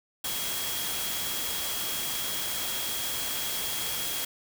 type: tone in noise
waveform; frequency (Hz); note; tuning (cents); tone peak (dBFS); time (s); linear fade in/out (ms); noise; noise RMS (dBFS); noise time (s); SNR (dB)
sine; 3288; G#7; -18; -37; 0.24-4.25; 5; white; -32; 0.24-4.25; -8
effects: none